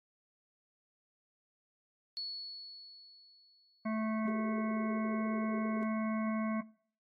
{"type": "tone with exponential decay", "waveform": "sine", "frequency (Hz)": 4400, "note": "C#8", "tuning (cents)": -14, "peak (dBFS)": -36, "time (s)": [2.17, 4.2], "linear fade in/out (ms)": 0, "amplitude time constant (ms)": 440}
{"type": "harmonic tone", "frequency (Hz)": 219.1, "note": "A3", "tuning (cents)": -7, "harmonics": [1, 3, 5, 7, 9, 10], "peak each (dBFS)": [-33, -40, -43, -51, -52, -49], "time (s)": [3.85, 6.61], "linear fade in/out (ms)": 10}
{"type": "band-pass noise", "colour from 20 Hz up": "pink", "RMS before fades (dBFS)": -47, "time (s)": [4.28, 5.83], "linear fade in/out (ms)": 0, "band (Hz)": [380, 440], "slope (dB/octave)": 96}
{"effects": ["noise-tail reverb RT60 0.5 s tail -20 dB re dry", "AAC 32 kbps"]}